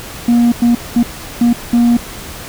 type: tone bursts at uneven times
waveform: sine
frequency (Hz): 237.6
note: A#3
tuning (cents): +33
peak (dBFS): -4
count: 5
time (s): 0.28-0.52 / 0.62-0.75 / 0.96-1.03 / 1.41-1.53 / 1.73-1.97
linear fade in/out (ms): 5
effects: tanh soft clip ceiling -6 dBFS + pink hiss -29 dBFS RMS until 2.48 s